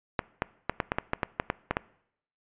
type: clicks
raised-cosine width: 0.5 ms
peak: -10 dBFS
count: 12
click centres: 0.192 / 0.421 / 0.696 / 0.802 / 0.919 / 0.985 / 1.134 / 1.232 / 1.399 / 1.501 / 1.71 / 1.769 s
effects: noise-tail reverb RT60 0.7 s tail -21 dB re dry + resampled to 8000 Hz